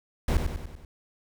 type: noise with echo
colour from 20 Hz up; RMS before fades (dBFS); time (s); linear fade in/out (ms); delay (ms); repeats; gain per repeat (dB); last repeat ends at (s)
brown; -22; 0.28-0.37; 2; 96; 5; -5; 0.85
effects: none